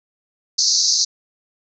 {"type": "band-pass noise", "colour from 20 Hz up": "white", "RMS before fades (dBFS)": -17, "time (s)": [0.58, 1.05], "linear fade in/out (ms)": 10, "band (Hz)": [4200, 6400], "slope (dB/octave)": 96, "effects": []}